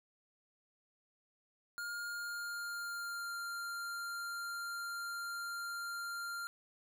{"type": "tone with pitch glide", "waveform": "square", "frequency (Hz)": [1416, 1391.7], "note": ["F6", "F6"], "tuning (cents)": [23, -6], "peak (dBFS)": -40, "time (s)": [1.78, 6.47], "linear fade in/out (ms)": 0, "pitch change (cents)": -29, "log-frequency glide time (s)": [2.09, 3.34], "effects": []}